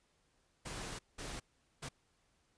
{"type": "noise bursts at uneven times", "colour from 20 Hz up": "pink", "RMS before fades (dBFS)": -44, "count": 3, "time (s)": [[0.65, 0.99], [1.18, 1.4], [1.82, 1.89]], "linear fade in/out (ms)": 10, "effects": ["pink hiss -75 dBFS RMS until 2.57 s", "resampled to 22050 Hz"]}